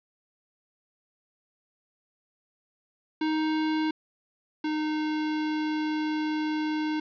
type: tone pair in turn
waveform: square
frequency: 312.2 / 307.5 Hz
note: D#4 / D#4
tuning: +6 / -20 cents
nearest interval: unison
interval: 26 cents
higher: first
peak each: -25 / -27 dBFS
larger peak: first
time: 3.21-3.91 / 4.64-7 s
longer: second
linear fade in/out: 5 ms
effects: resampled to 11025 Hz + 9-bit